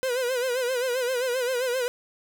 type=tone with vibrato; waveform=45% pulse; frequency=502 Hz; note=B4; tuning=28 cents sharp; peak=-24 dBFS; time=0.03-1.88 s; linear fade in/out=0 ms; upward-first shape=sine; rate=7.6 Hz; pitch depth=88 cents each way; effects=none